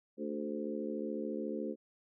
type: harmonic tone with a mistuned harmonic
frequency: 74 Hz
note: D2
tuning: 14 cents sharp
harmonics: 3 / 4 / 5 / 6 / 7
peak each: -40 / -41 / -42 / -43 / -43 dBFS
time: 0.17-1.76 s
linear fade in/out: 50 ms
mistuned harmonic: 6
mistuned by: -33 cents
effects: none